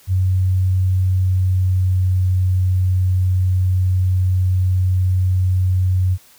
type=tone with pitch glide; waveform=sine; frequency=93.1 to 92.35 Hz; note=F#2 to F#2; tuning=+11 to -3 cents; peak=-13 dBFS; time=0.07-6.18 s; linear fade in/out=50 ms; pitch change=-14 cents; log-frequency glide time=0.99-2.23 s; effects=white hiss -49 dBFS RMS until 6.38 s